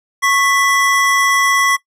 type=tone pair together; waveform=square; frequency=1102 / 1985.2 Hz; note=C#6 / B6; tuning=-11 / +8 cents; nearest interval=minor seventh; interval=1019 cents; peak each=-15 dBFS; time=0.22-1.77 s; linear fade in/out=20 ms; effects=noise-tail reverb RT60 0.1 s tail -19 dB re dry + low-pass 12000 Hz 12 dB/octave